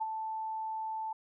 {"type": "tone with ADSR envelope", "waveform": "sine", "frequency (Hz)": 880, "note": "A5", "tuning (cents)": 0, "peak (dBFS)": -29, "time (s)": [0, 1.13], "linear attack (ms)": 18, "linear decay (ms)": 31, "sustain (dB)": -5, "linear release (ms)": 6, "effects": []}